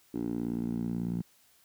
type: tone with band-pass filter sweep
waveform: 10% pulse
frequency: 58.27 Hz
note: A#1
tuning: in tune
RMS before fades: -33 dBFS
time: 0.14-1.22 s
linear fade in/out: 5 ms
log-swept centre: 300 to 180 Hz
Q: 2.9
effects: white hiss -64 dBFS RMS until 1.64 s